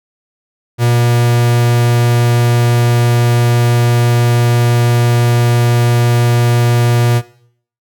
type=tone; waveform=45% pulse; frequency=119.6 Hz; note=A#2; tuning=45 cents sharp; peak=-9 dBFS; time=0.78-7.22 s; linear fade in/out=50 ms; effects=noise-tail reverb RT60 0.6 s tail -18 dB re dry